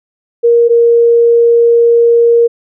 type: tone pair in turn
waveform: sine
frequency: 470.2 / 468.5 Hz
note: A#4 / A#4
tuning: +15 / +9 cents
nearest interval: unison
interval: 6 cents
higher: first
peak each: -4 dBFS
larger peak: neither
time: 0.43-0.69 / 0.69-2.48 s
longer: second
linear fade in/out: 20 ms
effects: none